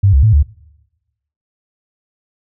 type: tone with pitch steps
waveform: sine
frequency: 98.9 / 68.2 / 109 / 72.7 Hz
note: G2 / C#2 / A2 / D2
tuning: +16 / -28 / -16 / -17 cents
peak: -6 dBFS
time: 0.03-0.43 s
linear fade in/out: 10 ms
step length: 100 ms
effects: noise-tail reverb RT60 1.0 s tail -23 dB re dry